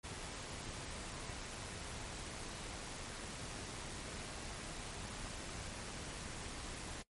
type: noise with amplitude modulation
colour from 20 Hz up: pink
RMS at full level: -45 dBFS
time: 0.03-7.03 s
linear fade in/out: 20 ms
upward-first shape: sine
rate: 102 Hz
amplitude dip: 25%
effects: noise-tail reverb RT60 0.1 s tail -19 dB re dry + MP3 48 kbps